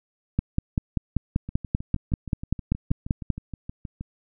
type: two click trains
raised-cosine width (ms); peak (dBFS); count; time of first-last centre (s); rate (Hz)
5; -21 / -9; 17 / 16; 1.49-4.01 / 0.39-3.303; 6.35 / 5.15
effects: none